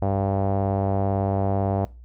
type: tone with low-pass filter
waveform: sawtooth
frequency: 98 Hz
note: G2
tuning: in tune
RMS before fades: -23 dBFS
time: 0.02-1.85 s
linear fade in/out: 0 ms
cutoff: 710 Hz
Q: 3.6
effects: noise-tail reverb RT60 0.3 s tail -21 dB re dry + added 60 Hz sine -41 dBFS peak until 2.04 s